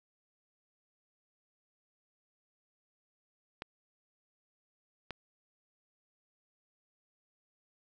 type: clicks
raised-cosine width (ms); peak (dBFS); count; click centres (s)
0.3; -23; 2; 3.621 / 5.107
effects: none